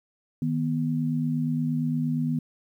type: tone pair together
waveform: sine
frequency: 156.1 / 244.7 Hz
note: D#3 / B3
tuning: +6 / -16 cents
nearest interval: minor sixth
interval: 778 cents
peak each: -26 dBFS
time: 0.42-2.39 s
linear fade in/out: 2 ms
effects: 10-bit